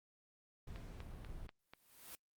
brown noise, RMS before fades -49 dBFS, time 0.67-1.47 s, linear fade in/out 5 ms
click train, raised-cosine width 0.3 ms, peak -36 dBFS, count 5, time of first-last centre 0.76-1.736 s, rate 4.1 Hz
white noise with exponential growth, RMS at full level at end -49 dBFS, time 1.59-2.15 s, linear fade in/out 0 ms, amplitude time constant 120 ms
effects noise-tail reverb RT60 0.1 s tail -25 dB re dry + Opus 48 kbps

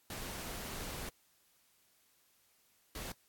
pink noise bursts at uneven times, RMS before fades -43 dBFS, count 2, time 0.1-1.09 / 2.95-3.12 s, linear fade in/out 2 ms, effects white hiss -71 dBFS RMS until 3.28 s + AAC 64 kbps

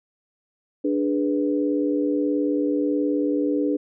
sine chord, G# diminished, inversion second, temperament equal, 293.7 / 415.3 / 493.9 Hz, D4 / G#4 / B4, 0 / 0 / 0 cents, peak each -21 / -27 / -27 dBFS, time 0.84-3.77 s, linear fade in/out 10 ms, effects none

